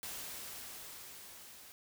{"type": "noise with level ramp", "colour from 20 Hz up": "white", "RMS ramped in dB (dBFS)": [-43, -55], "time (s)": [0.03, 1.72], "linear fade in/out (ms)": 0, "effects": []}